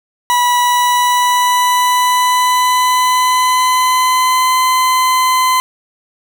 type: tone with pitch glide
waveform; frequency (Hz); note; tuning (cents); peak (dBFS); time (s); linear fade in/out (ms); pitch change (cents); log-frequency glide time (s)
40% pulse; 977 to 1023.8; B5 to C6; -19 to -38; -9; 0.3-5.6; 0; +81; 0.6-4.58
effects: 8-bit